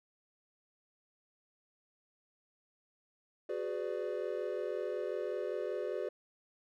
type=chord; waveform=triangle; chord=G# half-diminished seventh; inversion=third; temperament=equal with one note detuned; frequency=370 / 415.3 / 502.5 / 587.3 Hz; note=F#4 / G#4 / B4 / D5; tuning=0 / 0 / +30 / 0 cents; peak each=-38 / -38 / -38 / -39 dBFS; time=3.49-6.09 s; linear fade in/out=5 ms; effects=none